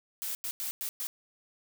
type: noise bursts at uneven times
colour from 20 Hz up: blue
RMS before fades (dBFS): -35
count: 5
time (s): 0.22-0.35 / 0.44-0.51 / 0.6-0.71 / 0.81-0.89 / 1-1.07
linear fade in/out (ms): 0
effects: none